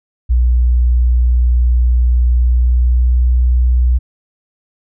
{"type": "tone with pitch glide", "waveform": "sine", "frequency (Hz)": [60.7, 61.58], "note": ["B1", "B1"], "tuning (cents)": [-29, -4], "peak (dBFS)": -8, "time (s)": [0.29, 3.99], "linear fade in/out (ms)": 20, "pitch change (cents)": 25, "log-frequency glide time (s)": [2.35, 3.26], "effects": []}